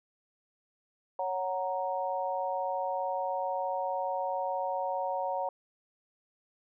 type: chord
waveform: sine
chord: F# major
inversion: second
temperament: equal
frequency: 554.4 / 740 / 932.3 Hz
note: C#5 / F#5 / A#5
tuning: 0 / 0 / 0 cents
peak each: -34 dBFS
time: 1.19-5.49 s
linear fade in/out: 2 ms
effects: none